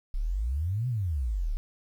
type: exponential two-way sweep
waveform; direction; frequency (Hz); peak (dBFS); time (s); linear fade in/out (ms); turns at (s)
sine; up then down; 32.17 to 130 to 32.17; -26; 0.14-1.57; 0; 0.88
effects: 10-bit